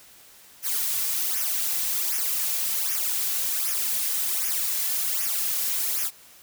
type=noise with flanger; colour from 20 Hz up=blue; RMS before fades=-26 dBFS; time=0.62-6.11 s; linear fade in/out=50 ms; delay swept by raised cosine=0.24 to 3.24 ms; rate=1.3 Hz; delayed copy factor=-0.8; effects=white hiss -51 dBFS RMS until 6.42 s